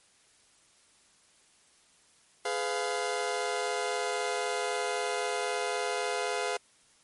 sawtooth chord, F diminished, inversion first, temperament just, 419.1 / 502.9 / 698.5 Hz, Ab4 / Cb5 / F5, +16 / +31 / 0 cents, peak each -30 dBFS, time 2.45-6.57 s, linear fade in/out 5 ms, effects white hiss -63 dBFS RMS until 7.03 s + MP3 48 kbps

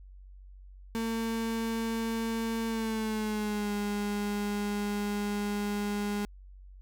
35% pulse tone with pitch glide, 226.7 to 205.5 Hz, A#3 to G#3, -48 to -18 cents, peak -28 dBFS, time 0.95-6.25 s, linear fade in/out 0 ms, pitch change -170 cents, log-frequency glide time 2.67-3.72 s, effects added 47 Hz sine -47 dBFS peak until 6.81 s

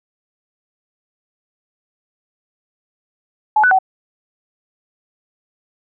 sine tone with pitch steps, 855 / 1491 / 758 Hz, A5 / F#6 / F#5, -50 / +13 / +42 cents, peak -9 dBFS, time 3.56-3.788 s, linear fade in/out 5 ms, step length 76 ms, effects none

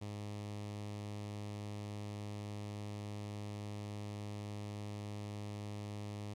sawtooth tone with notch filter, 103.5 Hz, G#2, 5 cents flat, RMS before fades -44 dBFS, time 0.01-6.34 s, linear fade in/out 10 ms, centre 1500 Hz, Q 1.8, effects low-pass 9000 Hz 12 dB/octave + 13-bit

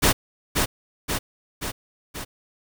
pink noise with echo, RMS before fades -17 dBFS, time 0.02-0.13 s, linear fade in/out 20 ms, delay 530 ms, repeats 4, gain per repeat -4 dB, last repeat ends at 2.25 s, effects none

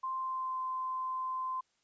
sine tone with pitch glide, 1046.5 to 1035.1 Hz, C6 to C6, 0 to -19 cents, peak -33 dBFS, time 0.03-1.61 s, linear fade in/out 10 ms, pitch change -19 cents, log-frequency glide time 0.16-0.59 s, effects white hiss -75 dBFS RMS until 1.83 s + resampled to 16000 Hz

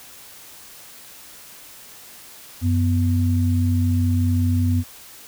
sine tone pair together, 92.86 / 247.9 Hz, F#2 / B3, +7 / +7 cents, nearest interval octave + perfect fourth, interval 1700 cents, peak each -17 / -22 dBFS, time 2.61-4.84 s, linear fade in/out 50 ms, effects white hiss -43 dBFS RMS until 5.27 s

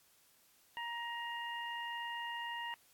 harmonic tone, 941 Hz, A#5, 16 cents sharp, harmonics 1 / 2 / 3, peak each -42 / -43 / -46 dBFS, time 0.77-2.74 s, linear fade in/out 0 ms, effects white hiss -68 dBFS RMS until 2.93 s + AAC 64 kbps

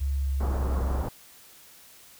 sine tone with pitch glide, 69.2 to 65.39 Hz, C#2 to C2, -2 to 0 cents, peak -24 dBFS, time 0-1.03 s, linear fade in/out 20 ms, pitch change -98 cents, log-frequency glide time 0.14-0.88 s
pink low-pass noise, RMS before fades -33 dBFS, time 0.4-1.09 s, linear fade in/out 5 ms, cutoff 1200 Hz, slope 24 dB/octave
effects white hiss -52 dBFS RMS until 2.19 s

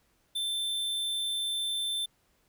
square tone, 3549 Hz, A7, 14 cents sharp, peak -30 dBFS, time 0.35-2.06 s, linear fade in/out 10 ms, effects pink hiss -70 dBFS RMS until 2.48 s

